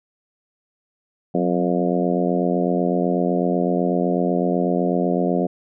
harmonic tone with a mistuned harmonic, 88 Hz, F2, 14 cents sharp, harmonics 2 / 3 / 4 / 5 / 6 / 7 / 8, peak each -22 / -24 / -25 / -26 / -27 / -27 / -28 dBFS, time 1.34-5.47 s, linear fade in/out 10 ms, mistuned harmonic 2, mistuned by +51 cents, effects none

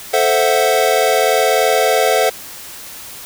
square chord, F# half-diminished seventh, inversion first, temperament equal, 440 / 523.3 / 659.3 / 740 Hz, A4 / C5 / E5 / F#5, 0 / 0 / 0 / 0 cents, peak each -18 dBFS, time 0.13-2.3 s, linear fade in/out 10 ms, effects white hiss -33 dBFS RMS until 3.25 s

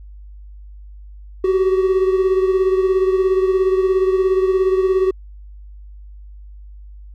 triangle beating tone pair, 375.7 / 392.7 Hz, F#4 / G4, +26 / +3 cents, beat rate 17 Hz, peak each -12 / -19 dBFS, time 1.44-5.11 s, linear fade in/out 5 ms, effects added 50 Hz sine -35 dBFS peak until 7.14 s

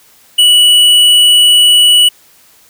sine tone with hard clipping, 2945 Hz, F#7, 9 cents flat, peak -5 dBFS, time 0.38-2.09 s, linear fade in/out 10 ms, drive 10 dB, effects white hiss -45 dBFS RMS until 2.69 s

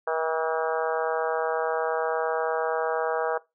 harmonic tone with a mistuned harmonic, 160.5 Hz, E3, 46 cents flat, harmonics 3 / 4 / 5 / 6 / 7 / 8 / 9 / 10, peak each -28 / -30 / -32 / -34 / -35 / -36 / -37 / -38 dBFS, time 0.07-3.38 s, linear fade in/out 5 ms, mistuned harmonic 7, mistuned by +25 cents, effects noise-tail reverb RT60 0.2 s tail -19 dB re dry

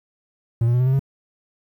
triangle tone with pitch steps, 115.8 / 119.61 / 123.54 / 127.6 / 131.8 / 136.13 Hz, A#2 / A#2 / B2 / C3 / C3 / C#3, -11 / +45 / +1 / -43 / +13 / -31 cents, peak -13 dBFS, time 0.61-0.994 s, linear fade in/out 5 ms, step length 64 ms, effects 9-bit

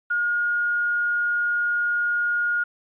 sine tone with quantisation, 1430 Hz, F6, 41 cents sharp, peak -20 dBFS, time 0.1-2.64 s, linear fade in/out 10 ms, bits 8, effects resampled to 8000 Hz

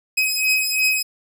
sawtooth beating tone pair, 2532 / 2534.9 Hz, D#7 / D#7, +30 / +32 cents, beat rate 2.9 Hz, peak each -17 dBFS, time 0.17-1.03 s, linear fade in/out 10 ms, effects none

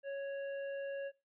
triangle tone with tanh clipping, 554.4 Hz, C#5, in tune, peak -40 dBFS, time 0.03-1.12 s, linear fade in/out 50 ms, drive 17 dB, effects noise-tail reverb RT60 0.3 s tail -21 dB re dry + resampled to 8000 Hz

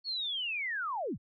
sine linear sweep, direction down, 4435 to 57.3 Hz, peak -32 dBFS, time 0.04-1.18 s, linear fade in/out 50 ms, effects none

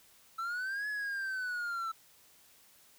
triangle linear two-way sweep, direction up then down, 1318.5 to 1707 to 1318.5 Hz, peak -32 dBFS, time 0.38-1.92 s, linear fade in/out 10 ms, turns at 0.88 s, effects white hiss -62 dBFS RMS until 2.98 s

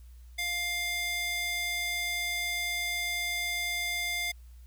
square tone with high-pass filter, 702 Hz, F5, 9 cents sharp, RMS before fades -32 dBFS, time 0.38-4.32 s, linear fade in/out 10 ms, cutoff 2100 Hz, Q 1.4, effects added 60 Hz sine -47 dBFS peak until 4.66 s + white hiss -67 dBFS RMS until 4.66 s

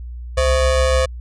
square ring-modulated tone, 293.7 Hz, D4, in tune, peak -11 dBFS, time 0.37-1.06 s, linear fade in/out 10 ms, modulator 227 Hz, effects added 60 Hz sine -28 dBFS peak until 1.2 s + resampled to 22050 Hz

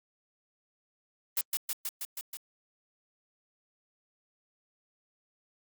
blue noise with echo, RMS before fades -28 dBFS, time 1.37-1.41 s, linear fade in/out 2 ms, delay 160 ms, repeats 6, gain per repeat -2 dB, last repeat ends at 2.37 s, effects Opus 24 kbps

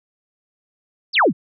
sine exponential sweep, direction down, 5560 to 130.2 Hz, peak -11 dBFS, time 1.13-1.33 s, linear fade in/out 50 ms, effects none

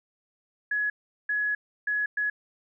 sine tone bursts at uneven times, 1686 Hz, G#6, 26 cents sharp, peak -24 dBFS, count 4, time 0.71-0.9 / 1.29-1.55 / 1.87-2.06 / 2.17-2.3 s, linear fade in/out 5 ms, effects none

